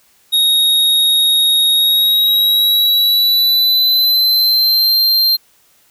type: tone with pitch glide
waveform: square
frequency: 3755 to 4166 Hz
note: A#7 to C8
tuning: +12 to -8 cents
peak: -10 dBFS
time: 0.32-5.37 s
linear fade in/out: 20 ms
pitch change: +180 cents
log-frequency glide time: 1.74-4.97 s
effects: white hiss -53 dBFS RMS until 5.9 s